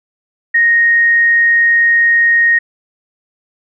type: tone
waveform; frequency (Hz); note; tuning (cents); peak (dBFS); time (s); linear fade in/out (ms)
sine; 1864.7; A#6; 0; -7; 0.54-2.59; 10
effects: none